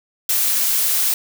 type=noise; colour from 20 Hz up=blue; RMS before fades=-18 dBFS; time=0.29-1.14 s; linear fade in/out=2 ms; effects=none